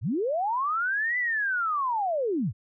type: linear two-way sweep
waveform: sine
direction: up then down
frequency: 76.8 to 2010 to 76.8 Hz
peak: -24 dBFS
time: 0.01-2.53 s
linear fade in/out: 50 ms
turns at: 1.18 s
effects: none